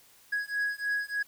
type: beating tone pair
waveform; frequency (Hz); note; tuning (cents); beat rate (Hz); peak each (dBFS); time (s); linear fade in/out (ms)
triangle; 1661.2 / 1664.5; G#6 / G#6; 0 / +3; 3.3; -30; 0.32-1.23; 10
effects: white hiss -59 dBFS RMS until 1.27 s